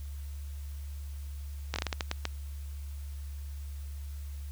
slowing click train, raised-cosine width 0.2 ms, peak -13 dBFS, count 9, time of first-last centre 1.74-2.254 s, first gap 20 ms, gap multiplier 1.32, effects added 71 Hz sine -37 dBFS peak until 4.51 s + white hiss -57 dBFS RMS until 4.51 s

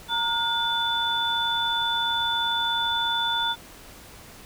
sine tone cluster, 927 / 1434 / 3497 Hz, A#5 / F6 / A7, -10 / +45 / -11 cents, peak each -27 / -29 / -25 dBFS, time 0.08-3.56 s, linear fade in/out 50 ms, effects pink hiss -46 dBFS RMS until 4.45 s

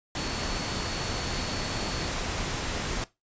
sine tone in noise, 4417 Hz, C#8, 7 cents flat, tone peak -40 dBFS, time 0.17-2.08 s, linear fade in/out 2 ms, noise pink, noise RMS -31 dBFS, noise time 0.15-3.04 s, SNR -12 dB, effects noise-tail reverb RT60 0.2 s tail -18 dB re dry + resampled to 16000 Hz

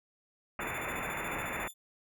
white low-pass noise, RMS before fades -37 dBFS, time 0.59-1.68 s, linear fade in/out 2 ms, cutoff 2600 Hz, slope 96 dB/octave
5% pulse tone with tremolo, 3520 Hz, A7, in tune, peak -36 dBFS, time 0.6-1.74 s, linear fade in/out 20 ms, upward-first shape square, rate 14 Hz, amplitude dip 60%
effects none

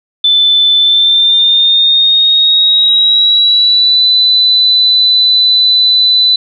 sine tone with pitch glide, 3520 to 3997 Hz, A7 to B7, 0 to +20 cents, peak -5 dBFS, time 0.24-6.36 s, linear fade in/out 5 ms, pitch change +220 cents, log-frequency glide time 0.78-4.06 s, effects none

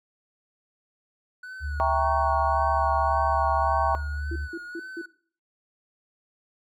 triangle tone with vibrato, 1480 Hz, F#6, in tune, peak -35 dBFS, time 1.43-5.06 s, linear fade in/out 5 ms, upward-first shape sine, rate 1.8 Hz, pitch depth 52 cents each way
sine tone, 73.42 Hz, D2, in tune, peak -28 dBFS, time 1.6-4.49 s, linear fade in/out 50 ms
sine chord, E diminished seventh, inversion none, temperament equal with one note detuned, 659.3 / 789 / 932.3 / 1108.7 Hz, E5 / G5 / Bb5 / Db6, 0 / +11 / 0 / 0 cents, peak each -26 dBFS, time 1.8-3.95 s, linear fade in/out 0 ms
sine tone bursts, 336.4 Hz, E4, 35 cents sharp, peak -31 dBFS, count 4, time 4.31-5.016 s, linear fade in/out 5 ms, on 49 ms, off 170 ms
effects noise-tail reverb RT60 0.5 s tail -19 dB re dry

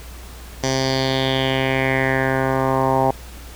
10% pulse tone with low-pass filter sweep, 132.6 Hz, C3, 23 cents sharp, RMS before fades -19 dBFS, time 0.63-3.11 s, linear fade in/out 5 ms, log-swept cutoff 5900 to 840 Hz, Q 3.9, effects added 60 Hz sine -36 dBFS peak until 3.55 s + pink hiss -41 dBFS RMS until 3.55 s

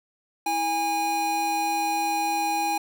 square tone pair together, 325.5 / 820.2 Hz, E4 / G#5, -22 / -22 cents, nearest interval octave + major third, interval 1600 cents, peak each -34 / -24 dBFS, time 0.46-2.78 s, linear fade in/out 5 ms, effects none

